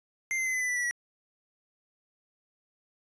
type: tone with pitch steps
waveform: square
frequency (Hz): 2093 / 2069 / 2045 / 2022 / 1998.5 / 1975.5 / 1952.8 / 1930.4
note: C7 / C7 / C7 / B6 / B6 / B6 / B6 / B6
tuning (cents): 0 / -20 / -40 / +40 / +20 / 0 / -20 / -40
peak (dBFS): -28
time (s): 0.31-0.91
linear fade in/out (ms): 0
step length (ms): 75
effects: resampled to 22050 Hz